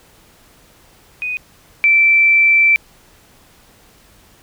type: tone pair in turn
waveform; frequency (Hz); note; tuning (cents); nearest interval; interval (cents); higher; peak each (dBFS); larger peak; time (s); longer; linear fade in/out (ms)
sine; 2489 / 2334; D#7 / D7; 0 / -11; minor second; 111; first; -19 / -8; second; 1.22-1.37 / 1.84-2.76; second; 0
effects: pink hiss -49 dBFS RMS until 4.42 s